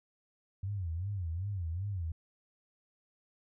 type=tone with vibrato; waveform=sine; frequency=91.2 Hz; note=F#2; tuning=24 cents flat; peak=-33 dBFS; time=0.63-2.12 s; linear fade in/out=5 ms; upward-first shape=sine; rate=2.6 Hz; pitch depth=210 cents each way; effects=none